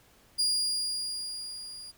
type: tone with level ramp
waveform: 35% pulse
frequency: 4841 Hz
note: D#8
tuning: 48 cents flat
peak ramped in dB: -22 to -41 dBFS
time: 0.38-1.92 s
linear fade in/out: 20 ms
effects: pink hiss -61 dBFS RMS until 1.97 s